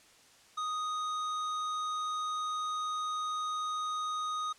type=tone with hard clipping; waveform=triangle; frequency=1244.5 Hz; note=D#6; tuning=in tune; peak=-34 dBFS; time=0.57-4.53 s; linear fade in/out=10 ms; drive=15 dB; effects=white hiss -60 dBFS RMS until 4.58 s + low-pass 8000 Hz 12 dB/octave